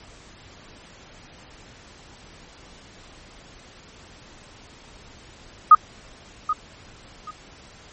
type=tone with echo; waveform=sine; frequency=1244.5 Hz; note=D#6; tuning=in tune; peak=-4 dBFS; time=5.71-5.75 s; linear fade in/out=5 ms; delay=780 ms; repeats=2; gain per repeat=-14 dB; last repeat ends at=7.31 s; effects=pink hiss -47 dBFS RMS until 7.92 s + MP3 32 kbps